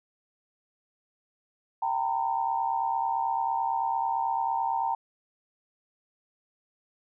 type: tone cluster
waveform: sine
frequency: 780 / 914 / 983 Hz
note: G5 / A#5 / B5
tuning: -9 / -34 / -8 cents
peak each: -30 / -27 / -36 dBFS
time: 1.82-4.95 s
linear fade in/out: 5 ms
effects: none